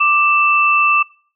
sine tone pair together, 1178.7 / 2656 Hz, D6 / E7, +6 / +12 cents, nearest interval octave + major second, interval 1406 cents, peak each -13 dBFS, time 0-1.03 s, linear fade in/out 10 ms, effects noise-tail reverb RT60 0.5 s tail -25 dB re dry

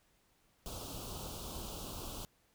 pink band-stop noise, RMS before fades -44 dBFS, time 0.66-2.25 s, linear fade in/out 0 ms, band 1300 to 2800 Hz, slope 48 dB/octave, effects pink hiss -72 dBFS RMS until 2.54 s

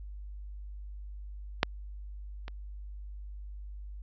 clicks, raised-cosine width 0.3 ms, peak -6 / -25 dBFS, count 2, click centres 1.631 / 2.481 s, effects added 50 Hz sine -40 dBFS peak until 4.02 s + resampled to 16000 Hz

